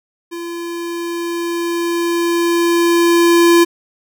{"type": "tone with level ramp", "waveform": "square", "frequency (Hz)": 341.2, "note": "F4", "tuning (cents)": -40, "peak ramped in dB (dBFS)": [-25, -7], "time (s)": [0.31, 3.65], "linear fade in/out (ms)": 20, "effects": []}